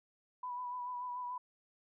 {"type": "tone with vibrato", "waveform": "sine", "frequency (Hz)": 987.8, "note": "B5", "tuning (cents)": 0, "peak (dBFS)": -38, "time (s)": [0.43, 1.38], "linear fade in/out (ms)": 5, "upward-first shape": "sine", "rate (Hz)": 6.9, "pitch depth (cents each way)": 27, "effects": []}